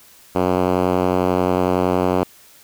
5% pulse tone with band-pass filter, 91 Hz, F#2, 28 cents flat, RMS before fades -18 dBFS, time 0.35-2.24 s, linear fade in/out 5 ms, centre 340 Hz, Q 0.56, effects white hiss -48 dBFS RMS until 2.63 s

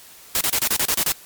white noise bursts, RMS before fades -20 dBFS, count 9, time 0.35-1.12 s, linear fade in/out 0 ms, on 58 ms, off 31 ms, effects white hiss -45 dBFS RMS until 1.25 s + MP3 96 kbps

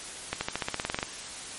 accelerating click train, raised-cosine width 0.3 ms, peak -12 dBFS, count 13, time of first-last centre 0.33-1.029 s, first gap 80 ms, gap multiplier 0.94, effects white hiss -40 dBFS RMS until 1.58 s + MP3 48 kbps

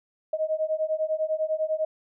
sine beating tone pair, 622.3 / 632.3 Hz, D#5 / D#5, 0 / +28 cents, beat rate 10 Hz, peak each -27 dBFS, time 0.33-1.85 s, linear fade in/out 5 ms, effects none

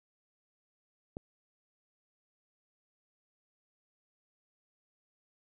click, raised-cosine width 2 ms, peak -26 dBFS, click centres 1.169 s, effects none

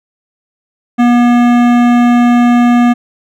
sine tone with hard clipping, 241.1 Hz, B3, 41 cents flat, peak -7 dBFS, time 0.98-2.94 s, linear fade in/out 20 ms, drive 16 dB, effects none

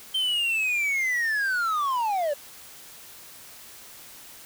triangle linear sweep, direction down, 3136 to 554.4 Hz, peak -21 dBFS, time 0.14-2.34 s, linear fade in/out 10 ms, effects white hiss -46 dBFS RMS until 4.45 s

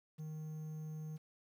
triangle tone with quantisation, 155.4 Hz, D#3, 2 cents flat, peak -40 dBFS, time 0.18-1.18 s, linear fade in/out 20 ms, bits 11, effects none

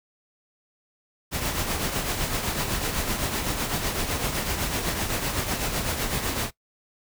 pink noise with tremolo, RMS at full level -25 dBFS, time 1.31-6.51 s, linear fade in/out 50 ms, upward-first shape triangle, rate 7.9 Hz, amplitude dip 55%, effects noise-tail reverb RT60 0.1 s tail -19 dB re dry

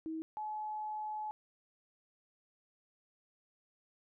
sine tone pair in turn, 320 / 854.3 Hz, D#4 / G#5, +49 / +49 cents, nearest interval octave + perfect fourth, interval 1700 cents, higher second, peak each -37 / -37 dBFS, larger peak neither, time 0.06-0.22 / 0.37-1.31 s, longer second, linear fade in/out 0 ms, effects none

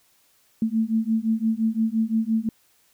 sine beating tone pair, 220 / 225.8 Hz, A3 / A3, 0 / +45 cents, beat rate 5.8 Hz, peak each -23 dBFS, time 0.62-2.49 s, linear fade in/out 2 ms, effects white hiss -62 dBFS RMS until 2.93 s

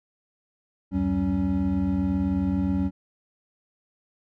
triangle tone cluster, 71.4 / 89.8 / 190.5 / 278 Hz, D2 / F2 / G3 / C#4, -48 / +49 / -49 / +5 cents, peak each -31 / -28 / -23 / -24 dBFS, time 0.91-2.91 s, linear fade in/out 50 ms, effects none

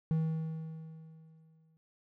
triangle tone with exponential decay, 160 Hz, D#3, 49 cents sharp, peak -24 dBFS, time 0.11-1.77 s, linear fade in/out 0 ms, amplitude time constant 360 ms, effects none

